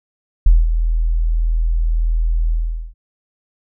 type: tone with ADSR envelope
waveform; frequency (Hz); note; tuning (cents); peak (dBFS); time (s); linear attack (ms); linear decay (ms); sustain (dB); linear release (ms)
sine; 40.82; E1; -16; -4; 0.46-2.94; 5; 200; -9; 430
effects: none